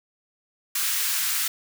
white high-pass noise, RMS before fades -25 dBFS, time 0.75-1.48 s, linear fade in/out 5 ms, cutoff 1200 Hz, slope 24 dB/octave, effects none

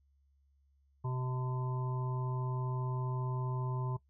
harmonic tone, 127.5 Hz, C3, 44 cents flat, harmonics 1 / 3 / 5 / 7 / 8, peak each -33 / -45 / -52 / -46 / -46 dBFS, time 1.04-3.97 s, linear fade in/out 10 ms, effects noise-tail reverb RT60 0.1 s tail -18 dB re dry + added 69 Hz sine -67 dBFS peak until 4.09 s

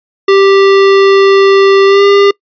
square tone with pitch glide, 392 to 400.7 Hz, G4 to G4, 0 to +38 cents, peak -4 dBFS, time 0.28-2.31 s, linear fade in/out 5 ms, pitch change +38 cents, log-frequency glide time 1.86-2.03 s, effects noise-tail reverb RT60 0.1 s tail -24 dB re dry + resampled to 11025 Hz

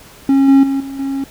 triangle tone with level steps, 272.8 Hz, C#4, 28 cents flat, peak -6 / -3 / -12 / -22 / -15 dBFS, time 0.29-1.24 s, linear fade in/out 2 ms, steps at 0.48 / 0.63 / 0.8 / 0.99 s, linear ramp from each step 5 ms, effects pink hiss -41 dBFS RMS until 1.3 s

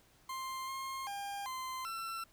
40% pulse tone with pitch steps, 1051 / 1067 / 803 / 1037 / 1345 Hz, C6 / C6 / G5 / C6 / E6, +7 / +34 / +41 / -16 / +34 cents, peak -38 dBFS, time 0.29-2.24 s, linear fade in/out 5 ms, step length 390 ms, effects pink hiss -66 dBFS RMS until 2.32 s

